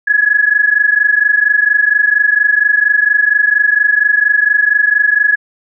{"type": "tone pair together", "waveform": "sine", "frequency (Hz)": [1673.7, 1698], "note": ["G#6", "G#6"], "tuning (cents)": [13, 38], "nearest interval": "unison", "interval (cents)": 25, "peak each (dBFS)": -11, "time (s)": [0.07, 5.36], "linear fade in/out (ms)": 10, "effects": []}